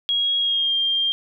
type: tone with pitch glide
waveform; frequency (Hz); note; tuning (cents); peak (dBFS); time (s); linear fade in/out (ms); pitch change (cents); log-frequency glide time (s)
sine; 3299 to 3196; G#7 to G7; -12 to +33; -18; 0.09-1.12; 0; -55; 0.38-0.75
effects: none